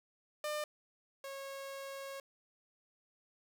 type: tone pair in turn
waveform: sawtooth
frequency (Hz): 600 / 547.2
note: D5 / C#5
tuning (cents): +37 / -23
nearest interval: major second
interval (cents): 160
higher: first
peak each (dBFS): -32 / -39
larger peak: first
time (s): 0.44-0.64 / 1.24-2.2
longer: second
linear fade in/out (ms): 2
effects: none